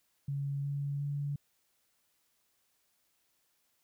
sine tone with pitch steps, 140.3 / 141.77 / 143.25 Hz, C#3 / C#3 / D3, +21 / +39 / -43 cents, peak -32 dBFS, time 0.28-1.36 s, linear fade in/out 5 ms, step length 360 ms, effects white hiss -75 dBFS RMS until 3.83 s

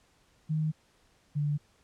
sine tone pair in turn, 155.56 / 146.83 Hz, D#3 / D3, 0 / 0 cents, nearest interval minor second, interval 100 cents, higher first, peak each -26 dBFS, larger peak neither, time 0.49-0.72 / 1.35-1.58 s, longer neither, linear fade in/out 20 ms, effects pink hiss -66 dBFS RMS until 1.83 s + low-pass 9000 Hz 12 dB/octave

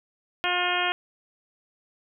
harmonic tone, 356.8 Hz, F4, 37 cents sharp, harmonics 1 / 2 / 3 / 4 / 5 / 6 / 7 / 8 / 9, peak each -34 / -29 / -32 / -30 / -32 / -34 / -31 / -32 / -32 dBFS, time 0.44-0.92 s, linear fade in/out 0 ms, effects none

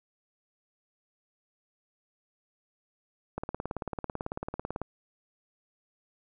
click train, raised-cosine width 1 ms, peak -19 dBFS, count 27, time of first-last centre 3.38-4.816 s, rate 18.1 Hz, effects none

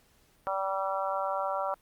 harmonic tone, 193.2 Hz, G3, 25 cents flat, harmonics 3 / 4 / 5 / 6 / 7, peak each -33 / -34 / -35 / -36 / -36 dBFS, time 0.47-1.74 s, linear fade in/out 0 ms, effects pink hiss -65 dBFS RMS until 1.81 s + Opus 48 kbps

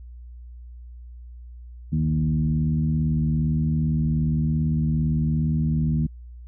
sine tone with frequency modulation, 155.56 Hz, D#3, in tune, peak -19 dBFS, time 1.92-6.07 s, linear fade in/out 10 ms, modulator 77.5 Hz, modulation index 0.96, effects added 60 Hz sine -38 dBFS peak until 6.47 s

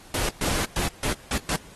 pink noise bursts at uneven times, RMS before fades -26 dBFS, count 6, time 0.14-0.29 / 0.41-0.65 / 0.76-0.88 / 1.03-1.13 / 1.31-1.38 / 1.49-1.56 s, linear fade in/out 2 ms, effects pink hiss -49 dBFS RMS until 1.75 s + AAC 32 kbps

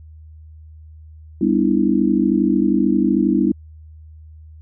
sine chord, E minor seventh, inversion first, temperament just, 197.78 / 247.2 / 296.7 / 329.6 Hz, G3 / B3 / D4 / E4, +16 / +2 / +18 / 0 cents, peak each -19 dBFS, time 1.41-3.52 s, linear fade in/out 5 ms, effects added 78 Hz sine -38 dBFS peak until 4.61 s

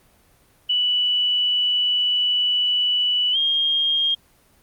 sine tone with pitch glide, 2960 to 3228 Hz, F#7 to G#7, 0 to -50 cents, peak -17 dBFS, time 0.69-4.15 s, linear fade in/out 10 ms, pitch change +150 cents, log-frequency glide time 3.32-3.37 s, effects pink hiss -57 dBFS RMS until 4.62 s + Opus 32 kbps

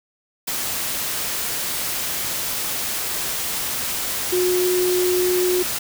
sine tone in noise, 362.1 Hz, F#4, 37 cents flat, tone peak -17 dBFS, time 4.32-5.63 s, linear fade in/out 10 ms, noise white, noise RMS -25 dBFS, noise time 0.47-5.79 s, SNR +5 dB, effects none

